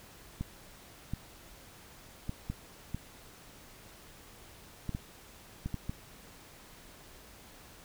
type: clicks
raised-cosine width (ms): 5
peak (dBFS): -22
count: 10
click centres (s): 0.41 / 1.136 / 2.294 / 2.5 / 2.946 / 4.893 / 4.949 / 5.66 / 5.743 / 5.895
effects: pink hiss -54 dBFS RMS until 7.84 s